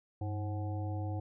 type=harmonic tone with a mistuned harmonic; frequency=106.1 Hz; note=G#2; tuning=38 cents sharp; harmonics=1 / 3 / 5 / 7 / 8; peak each=-34 / -43 / -48 / -46 / -53 dBFS; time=0.21-1.2 s; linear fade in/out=5 ms; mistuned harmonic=1; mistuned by=-130 cents; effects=none

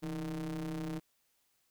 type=ring-modulated tone; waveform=square; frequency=75.3 Hz; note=D2; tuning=44 cents sharp; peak=-34 dBFS; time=0.02-1 s; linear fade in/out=20 ms; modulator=242 Hz; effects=white hiss -75 dBFS RMS until 1.7 s

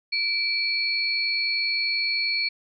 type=tone pair together; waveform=sine; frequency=2327 / 4370 Hz; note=D7 / C#8; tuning=-17 / -26 cents; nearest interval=major seventh; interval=1091 cents; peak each=-25 dBFS; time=0.12-2.49 s; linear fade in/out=10 ms; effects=none

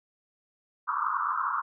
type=band-pass noise; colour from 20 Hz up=white; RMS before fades=-29 dBFS; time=0.87-1.62 s; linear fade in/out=20 ms; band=960 to 1400 Hz; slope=96 dB/octave; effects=none

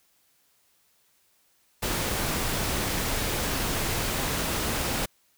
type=noise; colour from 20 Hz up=pink; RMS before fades=-28 dBFS; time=1.82-5.06 s; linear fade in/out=10 ms; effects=white hiss -66 dBFS RMS until 5.37 s

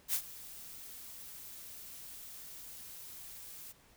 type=noise with ADSR envelope; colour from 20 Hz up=blue; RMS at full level=-31 dBFS; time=0.08-3.73 s; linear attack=57 ms; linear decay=75 ms; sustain=-18 dB; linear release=23 ms; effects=pink hiss -64 dBFS RMS until 3.96 s

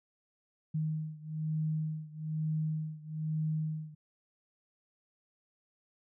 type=beating tone pair; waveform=sine; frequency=155.56 / 156.66 Hz; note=D#3 / D#3; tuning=0 / +12 cents; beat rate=1.1 Hz; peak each=-34 / -36 dBFS; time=0.74-3.95 s; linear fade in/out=10 ms; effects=none

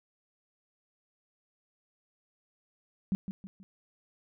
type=tone with echo; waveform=sine; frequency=192.4 Hz; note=G3; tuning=32 cents flat; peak=-25 dBFS; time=3.12-3.15 s; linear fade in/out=0 ms; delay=160 ms; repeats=3; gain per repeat=-8 dB; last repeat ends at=3.63 s; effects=none

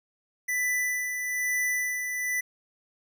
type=tone with tremolo; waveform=square; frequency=1988 Hz; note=B6; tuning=11 cents sharp; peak=-25 dBFS; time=0.48-2.41 s; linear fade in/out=10 ms; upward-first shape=sine; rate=1.1 Hz; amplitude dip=45%; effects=none

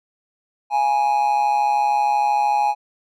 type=tone with amplitude modulation; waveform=triangle; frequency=830.6 Hz; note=G#5; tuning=in tune; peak=-11 dBFS; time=0.7-2.75 s; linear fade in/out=50 ms; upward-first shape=sine; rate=133 Hz; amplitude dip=60%; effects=none

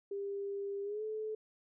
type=tone with pitch glide; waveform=sine; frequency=399.3 to 432.9 Hz; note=G4 to A4; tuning=+32 to -28 cents; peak=-36 dBFS; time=0.11-1.35 s; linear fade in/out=5 ms; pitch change=+140 cents; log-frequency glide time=0.83-1.03 s; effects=none

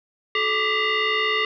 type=tone with frequency modulation; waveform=sine; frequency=432.6 Hz; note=A4; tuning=29 cents flat; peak=-19 dBFS; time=0.35-1.45 s; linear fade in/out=2 ms; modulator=802 Hz; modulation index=3.6; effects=none

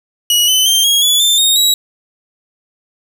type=tone with pitch steps; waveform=sawtooth; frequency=2912 / 3032 / 3157 / 3288 / 3423 / 3564 / 3712 / 3865 Hz; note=F#7 / F#7 / G7 / G#7 / A7 / A7 / A#7 / B7; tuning=-28 / +42 / +12 / -18 / -48 / +22 / -8 / -38 cents; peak=-6 dBFS; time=0.3-1.74 s; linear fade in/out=2 ms; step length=180 ms; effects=none

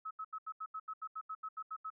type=tone bursts; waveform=sine; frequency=1288 Hz; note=E6; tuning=41 cents flat; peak=-39 dBFS; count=14; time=0.05-1.903 s; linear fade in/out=10 ms; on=59 ms; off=79 ms; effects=none

